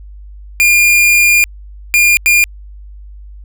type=tone bursts at uneven times; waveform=45% pulse; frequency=2412 Hz; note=D7; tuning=46 cents sharp; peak=-6 dBFS; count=3; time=0.6-1.44 / 1.94-2.17 / 2.26-2.44 s; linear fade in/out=0 ms; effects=added 50 Hz sine -30 dBFS peak until 3.44 s